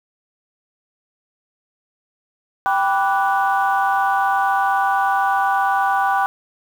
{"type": "chord", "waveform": "sine", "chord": "G major seventh", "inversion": "none", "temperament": "equal with one note detuned", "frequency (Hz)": [784, 987.8, 1163.2, 1480], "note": ["G5", "B5", "D6", "F#6"], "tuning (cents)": [0, 0, -17, 0], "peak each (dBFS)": [-17, -22, -22, -22], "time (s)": [2.66, 6.26], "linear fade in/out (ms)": 0, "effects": ["tanh soft clip ceiling -7 dBFS", "7-bit"]}